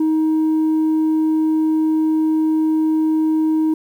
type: tone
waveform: sine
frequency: 314.6 Hz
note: D#4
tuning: 19 cents sharp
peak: -11 dBFS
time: 0-3.74 s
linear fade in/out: 5 ms
effects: tanh soft clip ceiling -13 dBFS + 8-bit